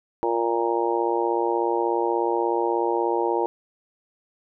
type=harmonic tone; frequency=116.54 Hz; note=A#2; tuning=in tune; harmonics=3 / 4 / 5 / 6 / 7 / 8; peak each=-25 / -26 / -31 / -35 / -28 / -27 dBFS; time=0.23-3.46 s; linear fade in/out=0 ms; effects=none